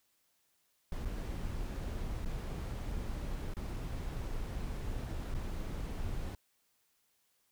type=noise with dropouts; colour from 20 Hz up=brown; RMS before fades=-38 dBFS; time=0.92-6.35 s; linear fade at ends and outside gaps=2 ms; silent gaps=1.05-1.055 / 2.249-2.257 / 3.539-3.567 / 5.342-5.348 s; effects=white hiss -75 dBFS RMS until 7.51 s